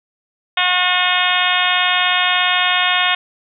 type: harmonic tone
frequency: 361.7 Hz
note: F#4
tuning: 39 cents flat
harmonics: 2 / 3 / 4 / 5 / 6 / 7 / 8 / 9 / 10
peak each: -22 / -22 / -22 / -22 / -22 / -22 / -22 / -22 / -22 dBFS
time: 0.57-3.15 s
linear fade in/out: 5 ms
effects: none

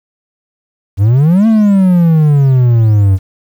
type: exponential two-way sweep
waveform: triangle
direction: up then down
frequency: 92.8 to 227.2 to 92.8 Hz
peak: -3 dBFS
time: 0.97-3.19 s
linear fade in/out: 50 ms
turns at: 1.47 s
effects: 7-bit

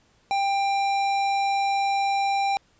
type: tone with tanh clipping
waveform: sine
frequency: 792 Hz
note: G5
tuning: 18 cents sharp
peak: -23 dBFS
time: 0.31-2.57 s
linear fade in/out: 0 ms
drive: 17 dB
effects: pink hiss -62 dBFS RMS until 2.79 s + resampled to 16000 Hz

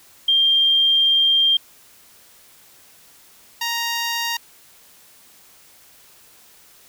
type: tone pair in turn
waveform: sine / 10% pulse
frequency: 3189 / 934.2 Hz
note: G7 / A#5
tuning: +29 / +3 cents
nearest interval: octave + major sixth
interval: 2126 cents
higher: first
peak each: -13 dBFS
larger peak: neither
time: 0.28-1.57 / 3.61-4.37 s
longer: first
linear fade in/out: 5 ms
effects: white hiss -50 dBFS RMS until 6.88 s

